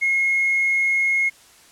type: tone with hard clipping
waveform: sine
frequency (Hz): 2160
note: C#7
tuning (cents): -45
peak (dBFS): -17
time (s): 0.01-1.3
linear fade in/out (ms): 20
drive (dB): 1
effects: white hiss -50 dBFS RMS until 1.71 s + low-pass 10000 Hz 12 dB/octave